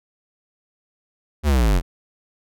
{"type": "linear sweep", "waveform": "square", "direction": "down", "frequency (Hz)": [77.78, 39.54], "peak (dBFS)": -15, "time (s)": [1.43, 1.82], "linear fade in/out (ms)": 50, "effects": []}